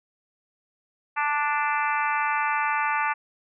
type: harmonic tone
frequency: 293.7 Hz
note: D4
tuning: in tune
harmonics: 3 / 4 / 5 / 6 / 7 / 8 / 9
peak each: -26 / -28 / -30 / -32 / -33 / -34 / -35 dBFS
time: 1.16-3.14 s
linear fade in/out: 20 ms
effects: none